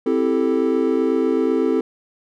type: chord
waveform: triangle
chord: A minor seventh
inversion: first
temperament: equal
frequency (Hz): 261.6 / 329.6 / 392 / 440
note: C4 / E4 / G4 / A4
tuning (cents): 0 / 0 / 0 / 0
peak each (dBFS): -19 / -20 / -21 / -19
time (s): 0.06-1.81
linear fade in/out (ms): 5
effects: none

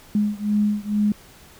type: beating tone pair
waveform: sine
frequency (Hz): 207.7 / 209.9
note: G#3 / G#3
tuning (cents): 0 / +19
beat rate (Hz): 2.2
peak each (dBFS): -21 / -22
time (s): 0.15-1.12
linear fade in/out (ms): 2
effects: pink hiss -48 dBFS RMS until 1.59 s

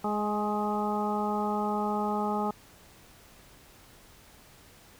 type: harmonic tone with a mistuned harmonic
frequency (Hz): 208.8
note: G#3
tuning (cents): +10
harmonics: 1 / 2 / 3 / 4 / 5 / 6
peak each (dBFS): -31 / -34 / -38 / -31 / -40 / -36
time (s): 0.04-2.51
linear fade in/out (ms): 5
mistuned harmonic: 5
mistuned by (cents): +28
effects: pink hiss -55 dBFS RMS until 4.99 s

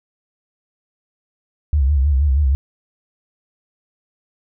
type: tone with vibrato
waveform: sine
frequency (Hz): 70.1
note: C#2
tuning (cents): +20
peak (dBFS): -12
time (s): 1.73-2.55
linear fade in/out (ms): 0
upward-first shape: sine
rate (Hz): 6.3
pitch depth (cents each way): 130
effects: none

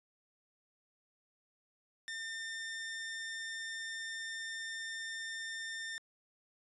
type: tone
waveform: sawtooth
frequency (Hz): 1805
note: A6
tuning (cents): +44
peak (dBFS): -36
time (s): 2.08-5.98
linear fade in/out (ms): 0
effects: resampled to 22050 Hz

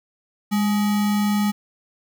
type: tone with sample-and-hold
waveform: sine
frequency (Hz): 205.7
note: G#3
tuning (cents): -16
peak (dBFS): -17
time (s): 0.51-1.52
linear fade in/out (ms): 20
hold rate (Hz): 1050
effects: none

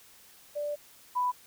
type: tone pair in turn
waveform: sine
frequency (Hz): 587.3 / 991.7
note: D5 / B5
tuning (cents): 0 / +7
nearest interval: major sixth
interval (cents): 907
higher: second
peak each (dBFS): -30 / -25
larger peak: second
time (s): 0.55-0.76 / 1.15-1.32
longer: first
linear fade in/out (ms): 20
effects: white hiss -56 dBFS RMS until 1.46 s

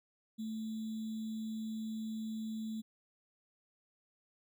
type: tone with sample-and-hold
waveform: sine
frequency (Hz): 220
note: A3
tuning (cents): 0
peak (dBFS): -37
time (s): 0.38-2.82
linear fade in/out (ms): 20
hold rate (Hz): 3675
effects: none

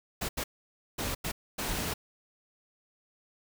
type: noise bursts at uneven times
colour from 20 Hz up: pink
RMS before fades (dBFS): -33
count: 5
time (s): 0.21-0.29 / 0.37-0.44 / 0.98-1.15 / 1.24-1.32 / 1.58-1.94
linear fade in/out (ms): 10
effects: none

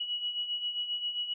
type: beating tone pair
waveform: sine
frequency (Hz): 2918 / 2925.5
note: F#7 / F#7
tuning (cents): -25 / -20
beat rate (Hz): 7.5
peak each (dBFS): -39 / -32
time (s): 0-1.34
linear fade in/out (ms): 10
effects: none

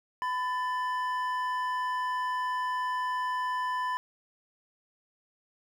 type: tone pair together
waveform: triangle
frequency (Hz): 1003 / 1760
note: B5 / A6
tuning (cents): +26 / 0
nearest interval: minor seventh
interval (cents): 974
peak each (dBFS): -27 / -35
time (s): 0.22-3.97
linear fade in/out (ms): 0
effects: none

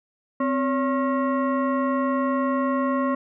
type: tone with frequency modulation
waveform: sine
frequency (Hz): 259.5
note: C4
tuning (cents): -14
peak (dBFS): -20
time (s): 0.4-3.15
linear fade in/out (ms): 5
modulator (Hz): 823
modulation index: 1.1
effects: none

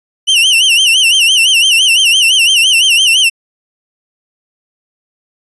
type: tone with vibrato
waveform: 40% pulse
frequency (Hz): 2910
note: F#7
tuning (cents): -29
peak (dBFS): -5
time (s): 0.27-3.3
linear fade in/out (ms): 20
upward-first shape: sine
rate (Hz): 5.9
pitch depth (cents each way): 150
effects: resampled to 24000 Hz

